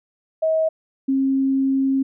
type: tone pair in turn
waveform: sine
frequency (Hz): 638 / 268.9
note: D#5 / C4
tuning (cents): +43 / +47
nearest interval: octave + minor third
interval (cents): 1496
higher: first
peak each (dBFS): -16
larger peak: neither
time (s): 0.42-0.69 / 1.08-2.03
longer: second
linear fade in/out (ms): 10
effects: none